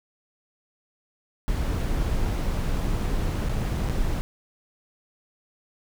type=noise with dropouts; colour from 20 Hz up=brown; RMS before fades=-25 dBFS; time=1.48-4.21 s; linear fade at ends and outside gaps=0 ms; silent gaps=3.487-3.494 / 3.888-3.897 s; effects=none